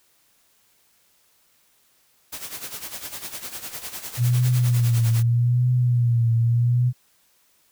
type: noise with tremolo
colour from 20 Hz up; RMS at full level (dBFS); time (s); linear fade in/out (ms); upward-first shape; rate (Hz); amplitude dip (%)
white; -32; 2.32-5.23; 10; sine; 9.9; 70
type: tone with vibrato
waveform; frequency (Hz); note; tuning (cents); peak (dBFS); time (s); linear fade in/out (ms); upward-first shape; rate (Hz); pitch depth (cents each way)
sine; 120; B2; -49; -16; 4.17-6.93; 50; triangle; 0.81; 77
effects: white hiss -62 dBFS RMS until 7.71 s